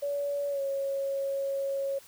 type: tone with pitch glide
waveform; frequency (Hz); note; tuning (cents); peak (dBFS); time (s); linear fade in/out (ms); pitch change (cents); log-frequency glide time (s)
sine; 570 to 549.9; C#5 to C#5; +48 to -14; -28; 0.02-1.99; 10; -62; 0.49-0.61
effects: white hiss -54 dBFS RMS until 2.07 s